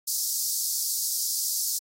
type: high-pass noise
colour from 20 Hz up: pink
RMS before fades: -28 dBFS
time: 0.07-1.79 s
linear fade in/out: 10 ms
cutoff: 4700 Hz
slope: 48 dB/octave
effects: AAC 48 kbps